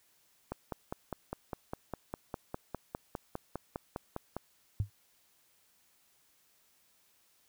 click train, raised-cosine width 1 ms, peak -22 dBFS, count 20, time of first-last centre 0.52-4.366 s, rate 4.94 Hz
sine tone with exponential decay, 101.3 Hz, G#2, 43 cents flat, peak -24 dBFS, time 4.8-4.9 s, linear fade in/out 0 ms, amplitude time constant 21 ms
effects white hiss -69 dBFS RMS until 7.48 s

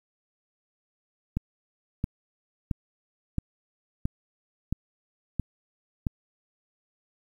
click train, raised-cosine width 5 ms, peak -14 dBFS, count 8, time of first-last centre 1.37-6.068 s, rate 1.49 Hz, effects 9-bit

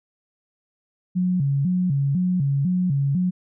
sine tone with vibrato, 159.1 Hz, D#3, 39 cents sharp, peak -18 dBFS, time 1.15-3.31 s, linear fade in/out 20 ms, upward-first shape square, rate 2 Hz, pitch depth 230 cents each way, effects none

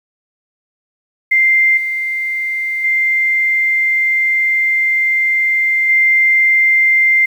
sine tone with level steps, 2093 Hz, C7, in tune, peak -8 / -16 / -11 / -8 dBFS, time 1.31-7.26 s, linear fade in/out 10 ms, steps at 1.77 / 2.84 / 5.89 s, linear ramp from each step 5 ms, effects 7-bit

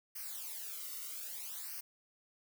blue noise with flanger, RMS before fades -44 dBFS, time 0.15-1.81 s, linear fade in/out 10 ms, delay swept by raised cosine 0.27 to 1.22 ms, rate 0.62 Hz, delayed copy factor -0.95, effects none

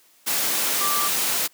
sine tone in noise, 1174.7 Hz, D6, in tune, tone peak -24 dBFS, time 0.8-1.09 s, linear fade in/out 20 ms, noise white, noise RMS -23 dBFS, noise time 0.26-1.48 s, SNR -4 dB, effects white hiss -57 dBFS RMS until 1.53 s + high-pass 200 Hz 12 dB/octave

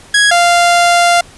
sawtooth tone pair in turn, 1661.2 / 695.4 Hz, G#6 / F5, 0 / -8 cents, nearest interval octave + minor third, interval 1508 cents, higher first, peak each -3 dBFS, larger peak neither, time 0.14-0.31 / 0.31-1.21 s, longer second, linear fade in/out 5 ms, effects pink hiss -39 dBFS RMS until 1.37 s + resampled to 24000 Hz

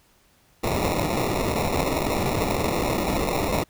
blue noise with sample-and-hold, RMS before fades -24 dBFS, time 0.63-3.64 s, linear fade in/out 10 ms, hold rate 1575 Hz, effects pink hiss -60 dBFS RMS until 3.69 s

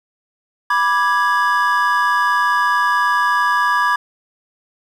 triangle chord, G# diminished, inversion first, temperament equal with one note detuned, 983.8 / 1174.7 / 1661.2 Hz, B5 / D6 / G#6, -7 / 0 / 0 cents, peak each -16 dBFS, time 0.7-3.96 s, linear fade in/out 5 ms, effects 8-bit

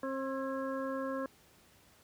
harmonic tone with a mistuned harmonic, 267.2 Hz, C4, 36 cents sharp, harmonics 1 / 2 / 4 / 5 / 6, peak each -38 / -37 / -42 / -48 / -47 dBFS, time 0.03-1.26 s, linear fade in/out 2 ms, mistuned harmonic 6, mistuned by +46 cents, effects pink hiss -63 dBFS RMS until 2.03 s + high-pass 60 Hz 12 dB/octave

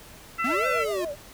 harmonic tone, 670 Hz, E5, 28 cents sharp, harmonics 2 / 3 / 4, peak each -26 / -30 / -32 dBFS, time 0.38-0.85 s, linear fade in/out 20 ms
square linear two-way sweep, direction up then down, 220 to 523.3 to 343.3 Hz, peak -28 dBFS, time 0.44-1.05 s, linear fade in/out 5 ms, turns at 0.67 s
sine tone with vibrato, 612 Hz, D#5, 29 cents flat, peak -29 dBFS, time 0.46-1.16 s, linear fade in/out 50 ms, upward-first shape triangle, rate 7.2 Hz, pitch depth 150 cents each way
effects pink hiss -47 dBFS RMS until 1.33 s

